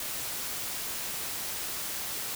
white noise, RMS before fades -35 dBFS, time 0-2.35 s, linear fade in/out 2 ms, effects none

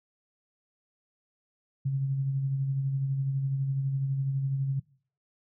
sine tone with tremolo, 136.1 Hz, C#3, 31 cents flat, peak -24 dBFS, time 1.85-4.8 s, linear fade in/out 10 ms, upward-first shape sine, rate 12 Hz, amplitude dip 35%, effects noise-tail reverb RT60 0.5 s tail -23 dB re dry

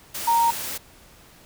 sine tone in noise, 930 Hz, A#5, 4 cents flat, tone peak -16 dBFS, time 0.27-0.51 s, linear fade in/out 10 ms, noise white, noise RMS -31 dBFS, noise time 0.14-0.78 s, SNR +12 dB, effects pink hiss -51 dBFS RMS until 1.45 s

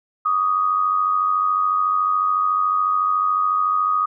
sine tone pair together, 1150.6 / 1244.5 Hz, D6 / D#6, -36 / 0 cents, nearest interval minor second, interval 136 cents, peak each -24 / -17 dBFS, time 0.25-4.06 s, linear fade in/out 10 ms, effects none

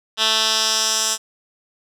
10% pulse tone with band-pass filter sweep, 220 Hz, A3, in tune, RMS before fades -19 dBFS, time 0.17-1.18 s, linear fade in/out 50 ms, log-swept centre 3700 to 7000 Hz, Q 2, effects none

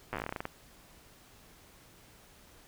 slowing click train, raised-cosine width 0.5 ms, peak -20 dBFS, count 15, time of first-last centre 0.13-0.454 s, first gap 8 ms, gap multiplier 1.15, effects pink hiss -58 dBFS RMS until 2.67 s

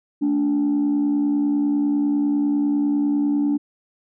sine tone pair together, 220 / 290 Hz, A3 / D4, 0 / -22 cents, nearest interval perfect fourth, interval 478 cents, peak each -24 / -16 dBFS, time 0.21-3.58 s, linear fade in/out 20 ms, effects tanh soft clip ceiling -14 dBFS

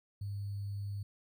sine tone with sample-and-hold, 100.6 Hz, G2, 45 cents sharp, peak -36 dBFS, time 0.21-1.03 s, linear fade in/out 5 ms, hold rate 4410 Hz, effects none

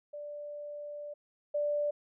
sine tone pair in turn, 587.3 / 587.3 Hz, D5 / D5, 0 / 0 cents, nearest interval unison, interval 0 cents, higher neither, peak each -39 / -28 dBFS, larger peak second, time 0.13-1.14 / 1.54-1.91 s, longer first, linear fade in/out 10 ms, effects none

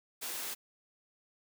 white high-pass noise, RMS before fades -39 dBFS, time 0.21-0.55 s, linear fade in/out 20 ms, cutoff 250 Hz, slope 12 dB/octave, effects none

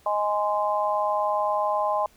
sine chord, Ab major, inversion second, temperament just, 623 / 830.6 / 1038.3 Hz, Eb5 / Ab5 / C6, +2 / 0 / -14 cents, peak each -26 dBFS, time 0.06-2.06 s, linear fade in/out 2 ms, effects pink hiss -58 dBFS RMS until 2.16 s

